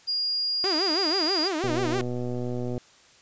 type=tone; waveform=sine; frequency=4840 Hz; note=D#8; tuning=49 cents flat; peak=-24 dBFS; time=0.07-1.49 s; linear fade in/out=20 ms
type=tone with vibrato; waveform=sawtooth; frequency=347.3 Hz; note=F4; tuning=10 cents flat; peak=-22 dBFS; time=0.64-2.01 s; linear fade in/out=0 ms; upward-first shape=sine; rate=6.2 Hz; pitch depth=240 cents each way
type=click train; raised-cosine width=2 ms; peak=-19 dBFS; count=141; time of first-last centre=1.64-2.778 s; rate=123 Hz
effects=white hiss -55 dBFS RMS until 3.21 s + resampled to 16000 Hz